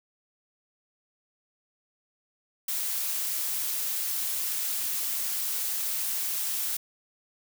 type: noise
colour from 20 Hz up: blue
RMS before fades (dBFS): -30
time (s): 2.68-6.77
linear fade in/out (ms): 5
effects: none